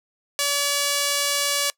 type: tone with band-pass filter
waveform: sawtooth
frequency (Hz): 571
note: D5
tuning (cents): -49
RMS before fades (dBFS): -23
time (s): 0.39-1.7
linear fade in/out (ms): 0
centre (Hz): 7200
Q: 0.58
effects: noise-tail reverb RT60 0.1 s tail -22 dB re dry